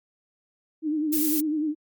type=tone with vibrato; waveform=sine; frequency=305.7 Hz; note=D#4; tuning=30 cents flat; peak=-23 dBFS; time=0.82-1.75 s; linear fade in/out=50 ms; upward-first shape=sine; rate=10 Hz; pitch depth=67 cents each way
type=noise; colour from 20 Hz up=violet; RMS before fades=-26 dBFS; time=1.12-1.41 s; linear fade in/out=10 ms
effects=Opus 48 kbps